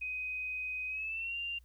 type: tone with pitch glide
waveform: sine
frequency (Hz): 2509 to 2784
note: D#7 to F7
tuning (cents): +14 to -6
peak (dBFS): -35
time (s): 0.01-1.59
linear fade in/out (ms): 10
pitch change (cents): +180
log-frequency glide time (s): 0.88-1.37
effects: added 60 Hz sine -57 dBFS peak until 1.64 s + white hiss -75 dBFS RMS until 1.64 s